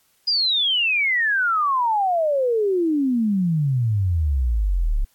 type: exponential sweep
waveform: sine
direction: down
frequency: 4978 to 33 Hz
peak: -17 dBFS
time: 0.27-5.05 s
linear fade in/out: 10 ms
effects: white hiss -62 dBFS RMS until 5.14 s + AAC 64 kbps